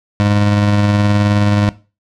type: tone with tremolo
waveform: 25% pulse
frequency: 102.9 Hz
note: G#2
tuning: 16 cents flat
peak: -6 dBFS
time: 0.2-1.69 s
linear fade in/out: 0 ms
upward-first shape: sine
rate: 19 Hz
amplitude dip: 25%
effects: noise-tail reverb RT60 0.3 s tail -18 dB re dry + low-pass 5000 Hz 12 dB/octave